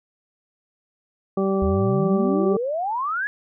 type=harmonic tone; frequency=193.9 Hz; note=G3; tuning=19 cents flat; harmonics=1 / 2 / 3 / 4 / 6; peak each=-22 / -22 / -28 / -33 / -32 dBFS; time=1.37-2.57 s; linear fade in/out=5 ms
type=exponential sweep; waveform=sine; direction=up; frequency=72 to 1722 Hz; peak=-22 dBFS; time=1.62-3.27 s; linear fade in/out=0 ms
effects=none